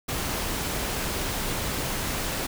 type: noise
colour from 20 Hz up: pink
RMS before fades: -29 dBFS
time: 0.08-2.47 s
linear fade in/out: 10 ms
effects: none